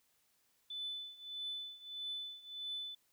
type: tone with tremolo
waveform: sine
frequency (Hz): 3500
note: A7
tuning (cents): -10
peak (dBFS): -37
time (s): 0.7-2.95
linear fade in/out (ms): 5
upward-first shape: triangle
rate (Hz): 1.6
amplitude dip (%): 90
effects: tanh soft clip ceiling -33 dBFS + white hiss -75 dBFS RMS until 3.12 s